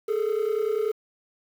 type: tone pair together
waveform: triangle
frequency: 416.3 / 446.7 Hz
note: G#4 / A4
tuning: +4 / +26 cents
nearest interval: minor second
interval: 122 cents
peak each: -23 dBFS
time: 0.08-0.92 s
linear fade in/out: 10 ms
effects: tanh soft clip ceiling -15 dBFS + 8-bit